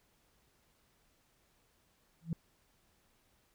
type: tone with exponential growth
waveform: sine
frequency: 164.81 Hz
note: E3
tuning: in tune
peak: -27 dBFS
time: 2.21-2.33 s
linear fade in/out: 2 ms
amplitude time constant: 24 ms
effects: tanh soft clip ceiling -26 dBFS + pink hiss -72 dBFS RMS until 3.54 s